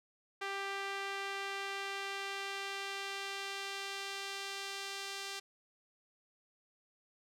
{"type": "tone with band-pass filter sweep", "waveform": "sawtooth", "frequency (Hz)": 394.1, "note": "G4", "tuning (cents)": 9, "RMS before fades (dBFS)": -41, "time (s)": [0.41, 5.4], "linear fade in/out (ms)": 10, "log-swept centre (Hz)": [1900, 4400], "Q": 0.87, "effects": []}